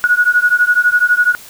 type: beating tone pair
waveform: sine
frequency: 1452 / 1464 Hz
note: F#6 / F#6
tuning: -33 / -19 cents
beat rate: 12 Hz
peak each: -12 dBFS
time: 0.04-1.35 s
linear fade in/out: 0 ms
effects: white hiss -37 dBFS RMS until 1.49 s